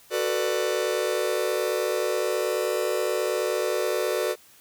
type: chord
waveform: 45% pulse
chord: B minor seventh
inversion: second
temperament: just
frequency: 370.4 / 444.5 / 493.9 / 592.7 Hz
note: F#4 / A4 / B4 / D5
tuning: +2 / +18 / 0 / +16 cents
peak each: -29 dBFS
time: 0.1-4.36 s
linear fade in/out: 50 ms
effects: white hiss -54 dBFS RMS until 4.6 s